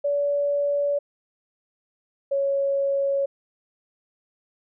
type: tone pair in turn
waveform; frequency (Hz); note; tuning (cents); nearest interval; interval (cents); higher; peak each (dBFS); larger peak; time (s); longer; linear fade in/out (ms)
sine; 573 / 554.4; D5 / C#5; -43 / 0; minor second; 57; first; -20; neither; 0.04-0.99 / 2.31-3.26; neither; 10
effects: none